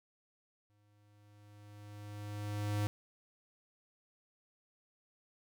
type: tone with exponential growth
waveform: square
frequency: 103.83 Hz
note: G#2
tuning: in tune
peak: -31 dBFS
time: 0.7-2.87 s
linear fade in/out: 0 ms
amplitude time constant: 470 ms
effects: none